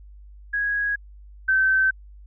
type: tone pair in turn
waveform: sine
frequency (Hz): 1656 / 1542.2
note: G#6 / G6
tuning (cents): -5 / -29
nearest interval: minor second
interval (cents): 124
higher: first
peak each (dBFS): -21 / -16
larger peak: second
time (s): 0.53-0.96 / 1.48-1.91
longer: neither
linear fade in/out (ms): 10
effects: added 50 Hz sine -42 dBFS peak until 2.26 s